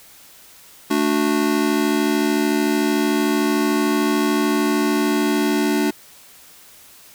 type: chord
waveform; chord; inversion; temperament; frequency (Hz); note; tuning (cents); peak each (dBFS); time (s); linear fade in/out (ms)
square; D major; second; just; 220.2 / 293.7 / 367.1; A3 / D4 / F#4; +2 / 0 / -14; -23 / -20 / -23; 0.9-5.91; 10
effects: white hiss -46 dBFS RMS until 7.14 s